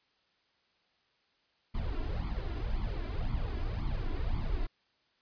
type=noise with flanger; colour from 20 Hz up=brown; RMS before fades=-33 dBFS; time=1.74-4.67 s; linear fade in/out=10 ms; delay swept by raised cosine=0.89 to 2.99 ms; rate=1.9 Hz; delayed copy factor=+0.8; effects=white hiss -72 dBFS RMS until 5.21 s + resampled to 11025 Hz